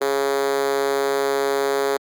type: tone with high-pass filter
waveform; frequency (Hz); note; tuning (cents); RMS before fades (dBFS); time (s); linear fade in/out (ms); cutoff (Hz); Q
5% pulse; 138.59; C#3; 0; -21; 0.01-1.97; 5; 410; 4.2
effects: Opus 48 kbps